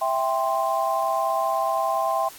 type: chord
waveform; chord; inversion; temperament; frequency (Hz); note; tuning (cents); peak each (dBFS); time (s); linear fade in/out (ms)
sine; C major; first; equal with one note detuned; 659.3 / 789.4 / 1046.5; E5 / G5 / C6; 0 / +12 / 0; -25; 0.01-2.29; 10
effects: white hiss -44 dBFS RMS until 2.38 s + AAC 64 kbps